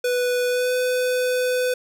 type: tone with pitch glide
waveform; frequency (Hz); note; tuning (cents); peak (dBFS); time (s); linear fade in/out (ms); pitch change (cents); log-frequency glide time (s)
square; 493.9 to 501.7; B4 to B4; 0 to +27; -20; 0.04-1.74; 5; +27; 0.48-0.73
effects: none